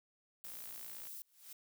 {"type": "noise", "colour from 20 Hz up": "violet", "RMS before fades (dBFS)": -48, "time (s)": [0.44, 1.22], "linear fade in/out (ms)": 0}
{"type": "click train", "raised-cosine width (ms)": 0.2, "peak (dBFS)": -38, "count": 37, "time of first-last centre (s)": [0.45, 1.071], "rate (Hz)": 58}
{"type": "noise with exponential growth", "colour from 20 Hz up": "blue", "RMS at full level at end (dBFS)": -48, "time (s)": [1.16, 1.53], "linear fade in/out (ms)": 5, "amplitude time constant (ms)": 79}
{"effects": []}